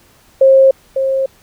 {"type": "tone with echo", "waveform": "sine", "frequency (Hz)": 535, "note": "C5", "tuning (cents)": 38, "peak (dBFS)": -4, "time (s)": [0.41, 0.71], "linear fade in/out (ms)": 5, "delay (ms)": 550, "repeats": 1, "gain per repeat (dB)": -8, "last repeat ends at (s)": 1.26, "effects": ["pink hiss -49 dBFS RMS until 1.42 s"]}